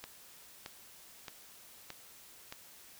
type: click train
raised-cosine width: 0.2 ms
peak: -25 dBFS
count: 5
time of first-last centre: 0.04-2.524 s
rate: 1.61 Hz
effects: white hiss -56 dBFS RMS until 2.99 s